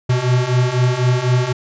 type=beating tone pair; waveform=square; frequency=122.6 / 126.6 Hz; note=B2 / B2; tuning=-12 / +43 cents; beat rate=4 Hz; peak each=-19 / -16 dBFS; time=0.09-1.53 s; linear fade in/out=10 ms; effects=resampled to 16000 Hz